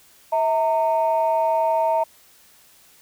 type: tone pair together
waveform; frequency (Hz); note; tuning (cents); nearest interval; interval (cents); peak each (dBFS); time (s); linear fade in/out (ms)
sine; 647 / 915; E5 / A#5; -32 / -32; tritone; 600; -19; 0.32-2.04; 10
effects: tanh soft clip ceiling -11 dBFS + white hiss -53 dBFS RMS until 3.01 s